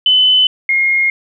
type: tone pair in turn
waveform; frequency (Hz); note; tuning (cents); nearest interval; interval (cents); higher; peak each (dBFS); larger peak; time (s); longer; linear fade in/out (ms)
sine; 3022 / 2142; F#7 / C7; +36 / +40; tritone; 596; first; -7 / -10; first; 0.06-0.47 / 0.69-1.1; neither; 2
effects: none